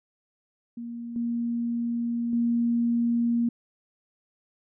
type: tone with level steps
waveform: sine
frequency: 235.4 Hz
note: A#3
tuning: 17 cents sharp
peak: -33 / -25 / -21 dBFS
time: 0.77-3.49 s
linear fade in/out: 5 ms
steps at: 1.16 / 2.33 s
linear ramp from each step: 2 ms
effects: none